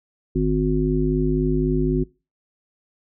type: harmonic tone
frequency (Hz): 51.91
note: G#1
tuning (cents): 0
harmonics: 1 / 3 / 5 / 7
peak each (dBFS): -23 / -23 / -23 / -23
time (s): 0.35-2.04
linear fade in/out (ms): 10
effects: noise-tail reverb RT60 0.3 s tail -23 dB re dry